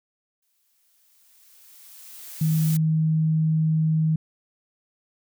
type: noise with exponential growth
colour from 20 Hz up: blue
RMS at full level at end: -32 dBFS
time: 0.42-2.77 s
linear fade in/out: 5 ms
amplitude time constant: 510 ms
type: tone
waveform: sine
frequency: 158.1 Hz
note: D#3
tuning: 28 cents sharp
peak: -18 dBFS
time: 2.41-4.16 s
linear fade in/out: 5 ms
effects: none